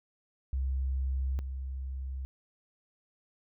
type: tone pair in turn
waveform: sine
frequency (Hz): 66.1 / 66.1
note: C2 / C2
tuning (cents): +18 / +18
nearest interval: unison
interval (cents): 0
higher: neither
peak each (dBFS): -28 / -34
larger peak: first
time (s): 0.53-1.39 / 1.39-2.25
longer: neither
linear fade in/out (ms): 0
effects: none